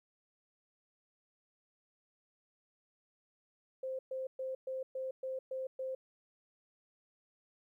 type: tone bursts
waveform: sine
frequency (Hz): 523.3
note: C5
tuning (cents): 0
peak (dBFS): -36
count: 8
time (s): 3.83-5.95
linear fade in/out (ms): 5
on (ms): 160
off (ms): 120
effects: 13-bit